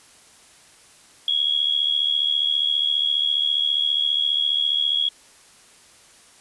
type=tone with amplitude modulation; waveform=sine; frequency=3322 Hz; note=G#7; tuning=in tune; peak=-15 dBFS; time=1.28-5.09 s; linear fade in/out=2 ms; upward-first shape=sine; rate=74.8 Hz; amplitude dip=75%; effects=white hiss -51 dBFS RMS until 6.4 s + resampled to 24000 Hz